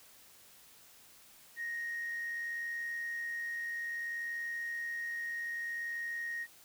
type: tone with amplitude modulation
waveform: sine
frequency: 1869 Hz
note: A#6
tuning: 4 cents sharp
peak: -33 dBFS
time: 1.56-6.47 s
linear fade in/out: 50 ms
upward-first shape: sine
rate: 80.6 Hz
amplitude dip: 35%
effects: tanh soft clip ceiling -32 dBFS + white hiss -59 dBFS RMS until 6.64 s